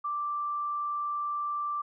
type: tone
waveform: sine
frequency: 1174.7 Hz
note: D6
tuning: in tune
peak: -29 dBFS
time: 0.04-1.82 s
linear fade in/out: 10 ms
effects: none